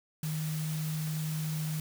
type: tone in noise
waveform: sine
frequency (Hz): 155.56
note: D#3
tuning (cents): 0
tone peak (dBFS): -31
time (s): 0.23-1.8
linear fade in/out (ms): 2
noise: white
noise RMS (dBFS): -43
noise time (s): 0.23-1.8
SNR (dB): +9
effects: none